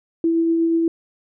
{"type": "tone with tremolo", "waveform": "sine", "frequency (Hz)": 330.9, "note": "E4", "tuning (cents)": 7, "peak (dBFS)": -14, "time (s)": [0.24, 0.88], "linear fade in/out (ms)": 2, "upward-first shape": "triangle", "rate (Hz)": 8.3, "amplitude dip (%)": 25, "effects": []}